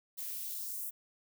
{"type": "noise with high-pass filter sweep", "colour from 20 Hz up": "violet", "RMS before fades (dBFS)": -40, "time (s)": [0.17, 0.91], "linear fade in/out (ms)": 20, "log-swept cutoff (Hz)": [1200, 10000], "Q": 1.2, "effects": []}